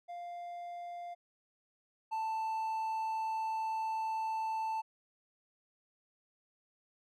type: tone pair in turn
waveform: triangle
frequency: 698.5 / 884.4 Hz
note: F5 / A5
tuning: 0 / +9 cents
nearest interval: major third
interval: 409 cents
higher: second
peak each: -39 / -31 dBFS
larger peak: second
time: 0.08-1.15 / 2.11-4.82 s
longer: second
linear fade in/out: 20 ms
effects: none

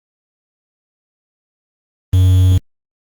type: tone with quantisation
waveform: triangle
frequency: 92.5 Hz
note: F#2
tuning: in tune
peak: -5 dBFS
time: 2.13-2.58 s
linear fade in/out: 5 ms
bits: 5
effects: Opus 32 kbps

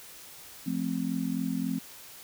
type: chord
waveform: sine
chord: F major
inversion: none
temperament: just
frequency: 174.61 / 218.3 / 261.9 Hz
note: F3 / A3 / C4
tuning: 0 / -13 / +2 cents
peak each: -33 / -33 / -31 dBFS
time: 0.66-1.79 s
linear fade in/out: 10 ms
effects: white hiss -48 dBFS RMS until 2.23 s

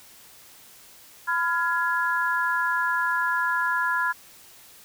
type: chord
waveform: sine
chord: F diminished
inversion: second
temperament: just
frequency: 1005.8 / 1396.9 / 1676.3 Hz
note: Cb6 / F6 / Ab6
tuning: +31 / 0 / +16 cents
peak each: -26 dBFS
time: 1.27-4.13 s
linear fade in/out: 20 ms
effects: white hiss -50 dBFS RMS until 4.84 s

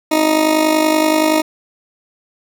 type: tone with amplitude modulation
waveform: 20% pulse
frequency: 312.1 Hz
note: D#4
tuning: 5 cents sharp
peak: -4 dBFS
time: 0.11-1.42 s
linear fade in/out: 10 ms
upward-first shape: sine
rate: 50.6 Hz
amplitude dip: 60%
effects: none

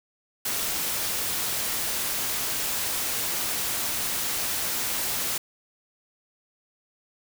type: noise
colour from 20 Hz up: white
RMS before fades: -28 dBFS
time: 0.45-5.38 s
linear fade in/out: 5 ms
effects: none

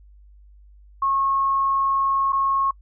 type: tone with dropouts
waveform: sine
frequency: 1090 Hz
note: C#6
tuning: 29 cents flat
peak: -18 dBFS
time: 1.02-2.71 s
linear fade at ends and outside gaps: 5 ms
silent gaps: 2.323-2.329 s
effects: noise-tail reverb RT60 0.1 s tail -26 dB re dry + added 50 Hz sine -46 dBFS peak until 2.81 s

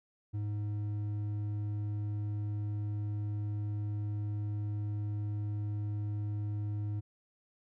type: tone with hard clipping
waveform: sine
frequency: 104.2 Hz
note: G#2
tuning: 6 cents sharp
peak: -34 dBFS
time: 0.33-7.01 s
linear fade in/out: 20 ms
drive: 5 dB
effects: none

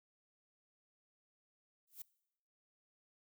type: noise with exponential growth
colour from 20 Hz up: violet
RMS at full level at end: -43 dBFS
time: 1.87-2.02 s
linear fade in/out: 5 ms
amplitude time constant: 32 ms
effects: noise-tail reverb RT60 0.8 s tail -22 dB re dry

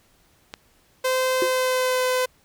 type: click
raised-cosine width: 0.2 ms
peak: -15 dBFS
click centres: 0.539 s
type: tone with pitch glide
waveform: sawtooth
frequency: 516 to 508.3 Hz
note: C5 to B4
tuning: -24 to +50 cents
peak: -16 dBFS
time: 1.04-2.26 s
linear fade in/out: 10 ms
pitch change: -26 cents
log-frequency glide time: 1.34-2.04 s
type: tone with exponential decay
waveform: triangle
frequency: 361.4 Hz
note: F#4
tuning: 41 cents flat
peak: -15 dBFS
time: 1.42-1.53 s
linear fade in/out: 2 ms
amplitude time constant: 22 ms
effects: pink hiss -60 dBFS RMS until 2.44 s

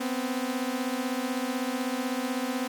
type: beating tone pair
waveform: sawtooth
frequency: 246.9 / 262.9 Hz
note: B3 / C4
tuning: 0 / +8 cents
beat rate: 16 Hz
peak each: -27 dBFS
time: 0-2.68 s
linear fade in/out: 10 ms
effects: 10-bit

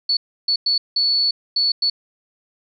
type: tone bursts at uneven times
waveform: sine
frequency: 4435 Hz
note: C#8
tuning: in tune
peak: -15 dBFS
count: 6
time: 0.09-0.17 / 0.48-0.56 / 0.66-0.78 / 0.96-1.31 / 1.56-1.72 / 1.82-1.9 s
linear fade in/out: 5 ms
effects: none

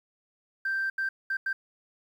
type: tone bursts at uneven times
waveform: sine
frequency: 1568 Hz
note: G6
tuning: in tune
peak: -25 dBFS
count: 4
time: 0.65-0.9 / 0.98-1.09 / 1.3-1.37 / 1.46-1.53 s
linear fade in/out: 5 ms
effects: tanh soft clip ceiling -23 dBFS + 10-bit

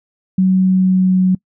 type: tone with pitch glide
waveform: sine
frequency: 187.3 to 185.36 Hz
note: F#3 to F#3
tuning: +21 to +3 cents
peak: -9 dBFS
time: 0.38-1.35 s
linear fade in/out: 5 ms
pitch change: -18 cents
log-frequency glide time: 0.58-1.22 s
effects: noise-tail reverb RT60 0.1 s tail -24 dB re dry

